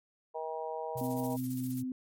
harmonic tone, 159 Hz, D#3, 38 cents sharp, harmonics 3 / 4 / 5 / 6, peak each -39 / -40 / -41 / -42 dBFS, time 0.34-1.37 s, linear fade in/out 20 ms
sine tone with vibrato, 125.6 Hz, B2, 30 cents sharp, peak -38 dBFS, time 0.95-1.84 s, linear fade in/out 10 ms, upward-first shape sine, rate 9 Hz, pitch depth 23 cents each way
violet noise with tremolo, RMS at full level -43 dBFS, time 0.97-1.82 s, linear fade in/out 5 ms, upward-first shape square, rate 15 Hz, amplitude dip 55%
sine tone, 256.3 Hz, C4, 36 cents flat, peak -33 dBFS, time 1.01-1.92 s, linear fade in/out 2 ms
effects MP3 64 kbps

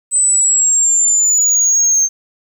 sine exponential sweep, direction down, 8120 to 6320 Hz, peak -7 dBFS, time 0.11-2.09 s, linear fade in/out 50 ms, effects tanh soft clip ceiling -8 dBFS + 8-bit

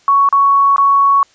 sine tone with dropouts, 1114 Hz, C#6, 8 cents sharp, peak -7 dBFS, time 0.08-1.23 s, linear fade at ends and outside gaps 1 ms, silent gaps 0.289-0.326 / 0.762-0.781 s, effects white hiss -51 dBFS RMS until 1.34 s + resampled to 16000 Hz

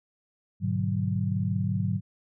sine chord, G# half-diminished seventh, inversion none, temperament just, 103.83 / 124.59 / 149.51 / 186.89 Hz, G#2 / B2 / D3 / F#3, 0 / +16 / +31 / +18 cents, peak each -28 / -33 / -32 / -29 dBFS, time 0.6-2.01 s, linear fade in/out 50 ms, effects none

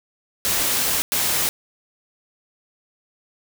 white noise bursts at uneven times, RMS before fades -21 dBFS, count 2, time 0.45-1.02 / 1.12-1.49 s, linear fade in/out 0 ms, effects none

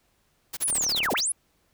white noise bursts, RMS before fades -33 dBFS, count 10, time 0.53-1.21 s, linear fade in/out 10 ms, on 41 ms, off 30 ms
sine linear two-way sweep, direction down then up, 11180 to 167.7 to 11180 Hz, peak -23 dBFS, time 0.62-1.32 s, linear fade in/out 2 ms, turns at 1.13 s
click train, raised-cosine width 1 ms, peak -24 dBFS, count 15, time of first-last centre 0.7-1.087 s, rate 36.2 Hz
effects pink hiss -68 dBFS RMS until 1.73 s

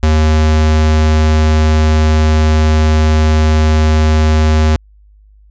square tone, 77.78 Hz, D#2, in tune, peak -8 dBFS, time 0.03-4.76 s, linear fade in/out 0 ms, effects added 51 Hz sine -41 dBFS peak until 5.5 s + resampled to 16000 Hz

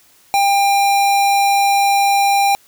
square tone, 798 Hz, G5, 31 cents sharp, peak -12 dBFS, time 0.34-2.55 s, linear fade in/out 0 ms, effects white hiss -51 dBFS RMS until 2.67 s

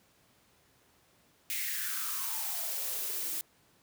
blue noise with high-pass filter sweep, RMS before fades -35 dBFS, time 1.5-3.41 s, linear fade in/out 0 ms, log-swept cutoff 2300 to 280 Hz, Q 5.9, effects pink hiss -66 dBFS RMS until 3.82 s + high-pass 80 Hz 12 dB/octave

